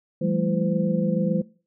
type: tone cluster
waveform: sine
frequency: 168.9 / 196 / 217.7 / 336 / 511 Hz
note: E3 / G3 / A3 / E4 / C5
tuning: +42 / 0 / -18 / +33 / -41 cents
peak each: -25 / -25 / -27 / -33 / -28 dBFS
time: 0.21-1.42 s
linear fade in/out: 10 ms
effects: noise-tail reverb RT60 0.4 s tail -22 dB re dry